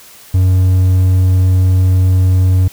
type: tone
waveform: triangle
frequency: 92.5 Hz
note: F#2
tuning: in tune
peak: -5 dBFS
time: 0.34-2.68 s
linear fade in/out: 5 ms
effects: white hiss -39 dBFS RMS until 2.72 s